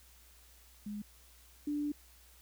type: tone pair in turn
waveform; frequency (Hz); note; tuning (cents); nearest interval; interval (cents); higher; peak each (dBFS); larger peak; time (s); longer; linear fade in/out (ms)
sine; 207.7 / 293.7; G#3 / D4; 0 / 0; tritone; 600; second; -38 / -32; second; 0.86-1.02 / 1.67-1.92; second; 5
effects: added 60 Hz sine -61 dBFS peak until 2.41 s + white hiss -62 dBFS RMS until 2.41 s